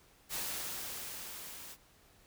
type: noise with level ramp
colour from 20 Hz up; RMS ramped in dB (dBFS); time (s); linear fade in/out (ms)
white; -37 to -49; 0.29-1.77; 50
effects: pink hiss -64 dBFS RMS until 2.26 s